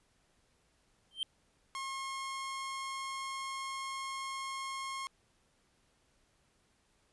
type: tone with exponential growth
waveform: triangle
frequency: 3136 Hz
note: G7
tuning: in tune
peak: -27 dBFS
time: 1.11-1.23 s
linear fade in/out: 1 ms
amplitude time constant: 25 ms
type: tone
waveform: sawtooth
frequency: 1077 Hz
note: C6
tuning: 50 cents sharp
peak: -34 dBFS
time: 1.75-5.07 s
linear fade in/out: 0 ms
effects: pink hiss -72 dBFS RMS until 7.12 s + resampled to 24000 Hz